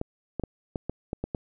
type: clicks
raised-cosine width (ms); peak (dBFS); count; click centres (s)
2; -16; 8; 0.014 / 0.397 / 0.437 / 0.758 / 0.896 / 1.131 / 1.24 / 1.348
effects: none